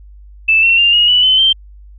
sine tone with pitch steps, 2637 / 2714 / 2794 / 2876 / 2960 / 3047 / 3136 Hz, E7 / E7 / F7 / F#7 / F#7 / G7 / G7, 0 / +50 / 0 / -50 / 0 / -50 / 0 cents, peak -7 dBFS, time 0.48-1.53 s, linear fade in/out 10 ms, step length 150 ms, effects added 50 Hz sine -35 dBFS peak until 1.98 s

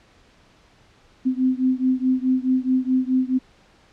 sine beating tone pair, 255.8 / 260.5 Hz, C4 / C4, -39 / -7 cents, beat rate 4.7 Hz, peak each -20 / -21 dBFS, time 1.25-3.39 s, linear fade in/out 20 ms, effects pink hiss -55 dBFS RMS until 3.92 s + low-pass 5000 Hz 12 dB/octave

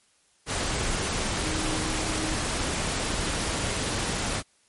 sine tone in noise, 313.4 Hz, D#4, 13 cents sharp, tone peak -33 dBFS, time 1.41-2.36 s, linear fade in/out 50 ms, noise pink, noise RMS -28 dBFS, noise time 0.46-4.43 s, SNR -8 dB, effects white hiss -64 dBFS RMS until 4.68 s + MP3 48 kbps

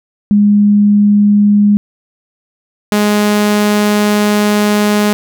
sine / sawtooth tone pair in turn, 205.8 / 208.3 Hz, G#3 / G#3, -16 / +5 cents, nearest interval unison, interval 21 cents, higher second, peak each -5 dBFS, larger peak neither, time 0.31-1.77 / 2.92-5.13 s, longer second, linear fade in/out 0 ms, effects none

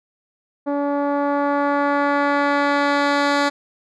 10% pulse tone with low-pass filter sweep, 285.6 Hz, D4, 48 cents flat, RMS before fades -19 dBFS, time 0.66-3.5 s, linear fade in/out 20 ms, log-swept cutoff 580 to 5300 Hz, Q 0.82, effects none

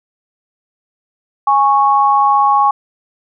sine tone pair together, 827 / 1103.9 Hz, G#5 / C#6, -8 / -8 cents, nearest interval perfect fourth, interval 500 cents, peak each -11 dBFS, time 1.47-2.71 s, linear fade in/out 5 ms, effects none

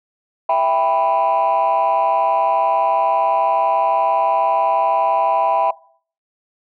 sine chord, E minor, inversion none, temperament just, 659.3 / 791.1 / 988.9 Hz, E5 / G5 / B5, 0 / +16 / +2 cents, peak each -16 dBFS, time 0.49-5.71 s, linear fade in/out 5 ms, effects noise-tail reverb RT60 0.5 s tail -21 dB re dry + tanh soft clip ceiling -9 dBFS

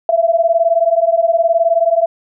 sine beating tone pair, 659.3 / 678.3 Hz, E5 / E5, 0 / +49 cents, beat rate 19 Hz, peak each -13 dBFS, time 0.09-2.06 s, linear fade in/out 2 ms, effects none

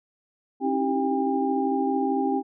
sine tone cluster, 268.7 / 313.4 / 326.6 / 391.1 / 803 Hz, C4 / D#4 / E4 / G4 / G5, +46 / +13 / -16 / -4 / +41 cents, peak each -25 / -32 / -34 / -28 / -27 dBFS, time 0.6-2.43 s, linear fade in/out 50 ms, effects none

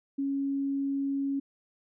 sine tone, 276.4 Hz, C#4, 5 cents flat, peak -27 dBFS, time 0.18-1.4 s, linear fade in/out 10 ms, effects none

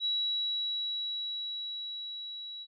sine tone with level ramp, 3900 Hz, B7, 23 cents flat, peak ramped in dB -27 to -40 dBFS, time 0-2.67 s, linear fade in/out 50 ms, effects none

